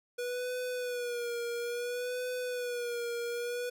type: tone with vibrato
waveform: square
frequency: 486.1 Hz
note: B4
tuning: 28 cents flat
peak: -34 dBFS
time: 0.18-3.7 s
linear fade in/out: 10 ms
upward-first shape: sine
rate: 0.59 Hz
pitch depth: 50 cents each way
effects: none